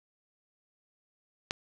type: click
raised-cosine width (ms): 0.2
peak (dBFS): -13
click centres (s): 1.509
effects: none